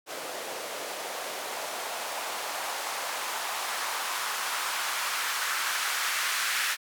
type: noise with band-pass filter sweep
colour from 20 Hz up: blue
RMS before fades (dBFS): -32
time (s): 0.06-6.77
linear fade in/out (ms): 50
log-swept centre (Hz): 480 to 1600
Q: 1.6
effects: none